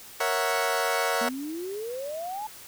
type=chord; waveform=20% pulse; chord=F# dominant seventh; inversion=first; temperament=equal; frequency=466.2 / 554.4 / 659.3 / 740 Hz; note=A#4 / C#5 / E5 / F#5; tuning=0 / 0 / 0 / 0 cents; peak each=-25 dBFS; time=0.2-1.29 s; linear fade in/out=5 ms
type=exponential sweep; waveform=sine; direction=up; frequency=230 to 880 Hz; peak=-31 dBFS; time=1.21-2.47 s; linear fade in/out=5 ms
effects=white hiss -46 dBFS RMS until 2.67 s